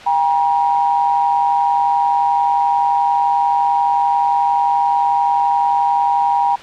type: tone pair together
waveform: sine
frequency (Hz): 800 / 951.4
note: G5 / A#5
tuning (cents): +35 / +35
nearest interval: minor third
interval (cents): 300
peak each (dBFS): -15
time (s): 0.06-6.56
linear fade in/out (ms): 10
effects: white hiss -34 dBFS RMS until 6.62 s + low-pass 3000 Hz 12 dB/octave